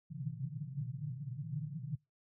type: band-pass noise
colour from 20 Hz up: white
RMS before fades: -41 dBFS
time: 0.1-1.96 s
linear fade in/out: 10 ms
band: 120 to 160 Hz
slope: 96 dB/octave
effects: noise-tail reverb RT60 0.2 s tail -22 dB re dry